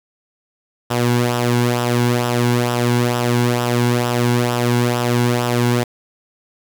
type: tone with flanger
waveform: sawtooth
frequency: 121 Hz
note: B2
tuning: 35 cents flat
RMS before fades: -17 dBFS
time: 0.9-5.84 s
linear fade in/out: 10 ms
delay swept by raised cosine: 0.45 to 1.65 ms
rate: 2.2 Hz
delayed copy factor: -0.6
effects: 7-bit